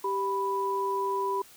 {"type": "tone pair together", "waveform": "sine", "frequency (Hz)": [392, 987.8], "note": ["G4", "B5"], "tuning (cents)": [0, 0], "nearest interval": "octave + major third", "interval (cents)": 1600, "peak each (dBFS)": [-30, -28], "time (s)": [0.04, 1.42], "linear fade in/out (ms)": 5, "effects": ["white hiss -53 dBFS RMS until 1.56 s"]}